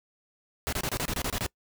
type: noise bursts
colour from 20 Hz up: pink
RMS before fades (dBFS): -30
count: 10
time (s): 0.67-1.464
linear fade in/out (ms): 0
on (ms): 56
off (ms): 26
effects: noise-tail reverb RT60 0.1 s tail -24 dB re dry